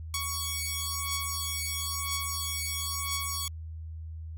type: beating tone pair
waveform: 5% pulse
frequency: 1117 / 1118 Hz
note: C#6 / C#6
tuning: +13 / +14 cents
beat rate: 1 Hz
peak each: -22 dBFS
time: 0.14-3.48 s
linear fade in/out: 2 ms
effects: added 80 Hz sine -37 dBFS peak until 4.37 s